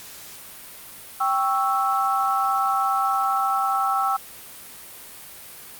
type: chord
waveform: sine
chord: C# diminished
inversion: second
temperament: equal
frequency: 784 / 1108.7 / 1318.5 Hz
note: G5 / C#6 / E6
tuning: 0 / 0 / 0 cents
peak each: -23 / -26 / -22 dBFS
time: 1.2-4.17 s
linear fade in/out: 10 ms
effects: white hiss -41 dBFS RMS until 5.79 s + Opus 48 kbps